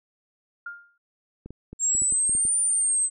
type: tone with exponential decay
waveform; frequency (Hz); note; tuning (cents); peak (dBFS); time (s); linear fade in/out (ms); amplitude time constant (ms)
sine; 1406; F6; +11; -30; 0.66-0.98; 5; 69
type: clicks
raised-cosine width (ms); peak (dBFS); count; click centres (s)
3; -26; 9; 1.46 / 1.506 / 1.73 / 1.951 / 2.02 / 2.124 / 2.295 / 2.351 / 2.452
type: exponential two-way sweep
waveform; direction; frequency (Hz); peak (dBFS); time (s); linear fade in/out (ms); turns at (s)
sine; up then down; 7400 to 9240 to 8140; -20; 1.79-3.1; 50; 2.6
effects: none